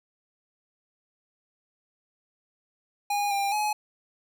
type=tone with pitch steps; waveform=square; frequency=818 / 798 / 844 Hz; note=G#5 / G5 / G#5; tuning=-26 / +31 / +28 cents; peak=-25 dBFS; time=3.1-3.73 s; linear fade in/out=5 ms; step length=210 ms; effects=none